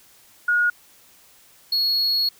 sine / triangle tone pair in turn, 1442 / 4333 Hz, F#6 / C#8, -45 / -40 cents, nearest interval octave + perfect fifth, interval 1905 cents, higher second, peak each -16 / -17 dBFS, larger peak first, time 0.48-0.7 / 1.72-2.29 s, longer second, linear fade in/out 5 ms, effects white hiss -53 dBFS RMS until 2.39 s

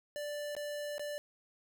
square tone with dropouts, 587.3 Hz, D5, in tune, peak -38 dBFS, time 0.16-1.18 s, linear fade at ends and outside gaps 0 ms, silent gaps 0.551-0.566 / 0.981-0.995 s, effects none

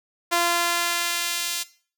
sawtooth tone with high-pass filter sweep, 344.5 Hz, F4, 24 cents flat, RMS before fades -24 dBFS, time 0.31-1.64 s, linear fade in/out 20 ms, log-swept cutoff 770 to 3600 Hz, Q 0.78, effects noise-tail reverb RT60 0.4 s tail -17 dB re dry

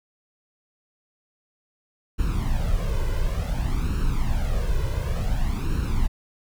brown noise with flanger, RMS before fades -23 dBFS, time 2.18-6.08 s, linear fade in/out 20 ms, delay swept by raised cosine 0.72 to 2.02 ms, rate 0.56 Hz, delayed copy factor +0.75, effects none

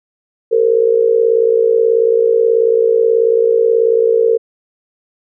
sine tone with amplitude modulation, 457.2 Hz, A#4, 34 cents flat, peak -5 dBFS, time 0.51-4.38 s, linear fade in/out 20 ms, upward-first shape sine, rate 58.4 Hz, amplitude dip 80%, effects none

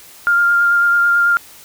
sine tone with vibrato, 1401 Hz, F6, 5 cents sharp, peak -10 dBFS, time 0.27-1.37 s, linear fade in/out 0 ms, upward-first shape sine, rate 9.1 Hz, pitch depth 13 cents each way, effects white hiss -41 dBFS RMS until 1.64 s

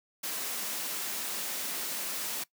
white high-pass noise, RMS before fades -35 dBFS, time 0.23-2.44 s, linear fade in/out 10 ms, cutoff 170 Hz, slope 24 dB/octave, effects noise-tail reverb RT60 0.1 s tail -20 dB re dry

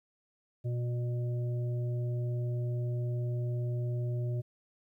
harmonic tone, 121.3 Hz, B2, 31 cents flat, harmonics 1 / 3 / 5, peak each -30 / -43 / -46 dBFS, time 0.64-4.42 s, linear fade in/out 20 ms, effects 12-bit

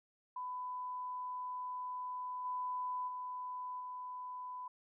sine tone with level steps, 1000 Hz, B5, 21 cents sharp, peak -39 / -36 / -40 / -42 dBFS, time 0.36-4.68 s, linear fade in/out 5 ms, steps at 2.44 / 3.07 / 3.79 s, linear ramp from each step 20 ms, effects none

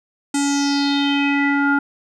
square tone with low-pass filter sweep, 282.6 Hz, C#4, 34 cents sharp, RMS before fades -18 dBFS, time 0.34-1.79 s, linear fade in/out 5 ms, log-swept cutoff 8300 to 1300 Hz, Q 5.2, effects none

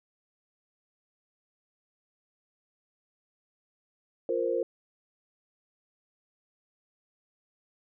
sine chord, F suspended fourth, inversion none, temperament just, 349.2 / 465.6 / 523.8 Hz, F4 / Bb4 / C5, 0 / -2 / +2 cents, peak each -32 / -29 / -30 dBFS, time 4.29-4.63 s, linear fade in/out 2 ms, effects none

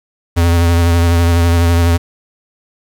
square tone with vibrato, 85.1 Hz, F2, 44 cents flat, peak -9 dBFS, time 0.36-1.98 s, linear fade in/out 20 ms, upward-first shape triangle, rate 12 Hz, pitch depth 34 cents each way, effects 7-bit

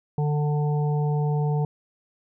harmonic tone, 148.3 Hz, D3, 17 cents sharp, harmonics 1 / 3 / 5 / 6, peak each -21 / -31 / -35 / -37 dBFS, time 0.18-1.65 s, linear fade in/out 2 ms, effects none

